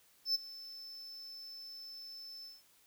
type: tone with ADSR envelope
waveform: triangle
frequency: 5274 Hz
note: E8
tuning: in tune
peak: -26 dBFS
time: 0.25-2.63 s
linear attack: 98 ms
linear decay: 18 ms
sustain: -19 dB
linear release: 190 ms
effects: white hiss -67 dBFS RMS until 2.86 s